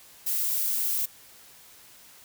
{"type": "noise", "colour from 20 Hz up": "violet", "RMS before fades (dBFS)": -27, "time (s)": [0.26, 1.06], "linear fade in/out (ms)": 10, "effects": ["white hiss -52 dBFS RMS until 2.24 s"]}